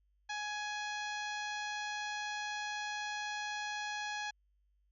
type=harmonic tone; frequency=836 Hz; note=G#5; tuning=11 cents sharp; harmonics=1 / 2 / 3 / 4 / 5 / 6 / 7 / 8; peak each=-41 / -41 / -46 / -48 / -49 / -55 / -52 / -57 dBFS; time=0.29-4.31 s; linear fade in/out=10 ms; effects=added 50 Hz sine -70 dBFS peak until 4.91 s